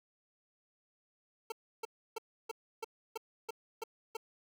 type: tone bursts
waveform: 25% pulse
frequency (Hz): 448.8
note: A4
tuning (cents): +34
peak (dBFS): -33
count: 9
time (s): 1.5-4.169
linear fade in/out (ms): 5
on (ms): 21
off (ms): 310
effects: none